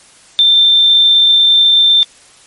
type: tone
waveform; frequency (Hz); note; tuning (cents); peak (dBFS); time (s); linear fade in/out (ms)
sine; 3572; A7; +25; -5; 0.39-2.03; 0
effects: white hiss -43 dBFS RMS until 2.46 s + MP3 48 kbps